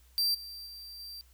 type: tone with level steps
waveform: 45% pulse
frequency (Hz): 4699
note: D8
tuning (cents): 0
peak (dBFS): -25 / -41 / -43 / -41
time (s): 0.18-1.21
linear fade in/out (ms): 0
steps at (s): 0.34 / 0.66 / 0.99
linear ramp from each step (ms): 10
effects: added 62 Hz sine -58 dBFS peak until 1.33 s + white hiss -66 dBFS RMS until 1.33 s